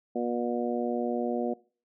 harmonic tone, 120 Hz, B2, 49 cents flat, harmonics 2 / 3 / 4 / 5 / 6, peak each -31 / -33 / -34 / -35 / -36 dBFS, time 0.15-1.54 s, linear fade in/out 10 ms, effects noise-tail reverb RT60 0.4 s tail -22 dB re dry

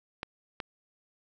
clicks, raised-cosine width 0.3 ms, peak -18 dBFS, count 2, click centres 0.231 / 0.602 s, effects none

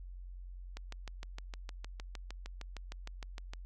click train, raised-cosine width 0.2 ms, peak -27 dBFS, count 19, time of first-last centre 0.77-3.535 s, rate 6.51 Hz, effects added 45 Hz sine -44 dBFS peak until 3.65 s

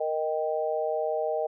sine chord, Eb major, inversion second, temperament equal, 466.2 / 622.3 / 784 Hz, Bb4 / Eb5 / G5, 0 / 0 / 0 cents, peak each -30 / -28 / -33 dBFS, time 0-1.47 s, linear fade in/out 10 ms, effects none

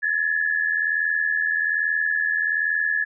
sine tone pair together, 1697 / 1778.2 Hz, G#6 / A6, +37 / +18 cents, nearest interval minor second, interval 81 cents, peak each -21 / -25 dBFS, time 0.02-3.05 s, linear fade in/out 20 ms, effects none

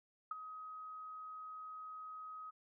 sine tone with ADSR envelope, 1263 Hz, D#6, 26 cents sharp, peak -35 dBFS, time 0.31-2.51 s, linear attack 4 ms, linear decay 18 ms, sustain -11 dB, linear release 17 ms, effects none

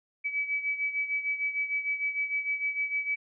sine beating tone pair, 2287 / 2293.6 Hz, D7 / D7, -47 / -42 cents, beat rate 6.6 Hz, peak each -29 / -34 dBFS, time 0.24-3.16 s, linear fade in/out 20 ms, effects none

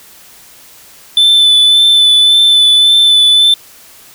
triangle tone with vibrato, 3512 Hz, A7, 4 cents flat, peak -3 dBFS, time 1.17-3.54 s, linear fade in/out 2 ms, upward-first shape sine, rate 1.8 Hz, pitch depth 17 cents each way, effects white hiss -39 dBFS RMS until 4.14 s

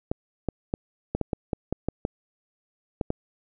clicks, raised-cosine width 2 ms, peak -12 dBFS, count 12, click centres 0.115 / 0.487 / 0.739 / 1.15 / 1.213 / 1.332 / 1.532 / 1.726 / 1.886 / 2.051 / 3.012 / 3.104 s, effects none

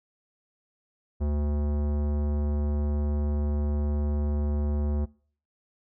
sine tone with tanh clipping, 73.42 Hz, D2, in tune, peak -26 dBFS, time 1.2-5.06 s, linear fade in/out 20 ms, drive 18 dB, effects noise-tail reverb RT60 0.5 s tail -24 dB re dry

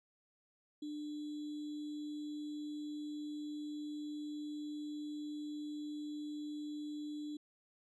sine tone with sample-and-hold, 298.3 Hz, D4, 27 cents sharp, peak -40 dBFS, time 0.82-7.37 s, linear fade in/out 5 ms, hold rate 3675 Hz, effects low-pass 6000 Hz 12 dB/octave

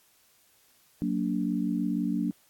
sine chord, Gb augmented, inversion none, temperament just, 185 / 231.2 / 289.1 Hz, Gb3 / Bb3 / D4, 0 / -14 / -27 cents, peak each -30 dBFS, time 1.02-2.31 s, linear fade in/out 0 ms, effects white hiss -63 dBFS RMS until 2.49 s + AAC 64 kbps

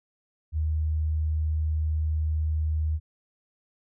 sine tone, 77.78 Hz, D#2, in tune, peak -23 dBFS, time 0.52-3 s, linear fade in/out 50 ms, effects none

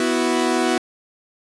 sawtooth chord, B suspended fourth, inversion none, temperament equal, 246.9 / 329.6 / 370 Hz, B3 / E4 / F#4, 0 / 0 / 0 cents, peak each -18 dBFS, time 0-0.78 s, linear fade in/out 2 ms, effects resampled to 24000 Hz

